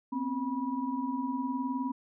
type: tone cluster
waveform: sine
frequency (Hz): 247.1 / 266.6 / 975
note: B3 / C4 / B5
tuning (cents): +1 / +33 / -23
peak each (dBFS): -36 / -32 / -36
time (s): 0.12-1.92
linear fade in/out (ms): 10
effects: none